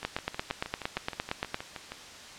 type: two click trains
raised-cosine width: 0.3 ms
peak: -13 / -21 dBFS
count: 14 / 13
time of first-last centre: 0.05-1.544 / 0.03-1.92 s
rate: 8.7 / 6.35 Hz
effects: white hiss -46 dBFS RMS until 2.38 s + low-pass 6000 Hz 12 dB/octave